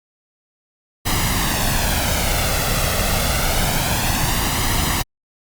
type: noise with flanger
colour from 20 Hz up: pink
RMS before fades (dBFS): -19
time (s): 1.05-5.03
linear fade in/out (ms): 20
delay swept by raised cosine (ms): 1 to 1.51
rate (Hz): 0.27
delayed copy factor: +0.55
effects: Opus 48 kbps